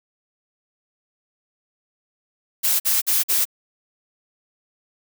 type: noise bursts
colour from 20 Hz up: blue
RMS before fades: -19 dBFS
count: 4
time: 2.63-3.454 s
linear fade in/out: 20 ms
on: 170 ms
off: 48 ms
effects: none